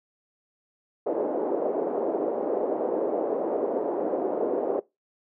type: band-pass noise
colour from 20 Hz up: white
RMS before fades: -27 dBFS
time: 1.06-4.8 s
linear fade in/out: 10 ms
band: 330 to 570 Hz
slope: 24 dB/octave
effects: noise-tail reverb RT60 0.2 s tail -21 dB re dry